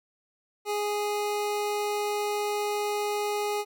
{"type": "tone", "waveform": "25% pulse", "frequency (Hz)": 414.8, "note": "G#4", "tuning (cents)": -2, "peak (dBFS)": -23, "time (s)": [0.65, 3.65], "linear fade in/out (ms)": 50, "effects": []}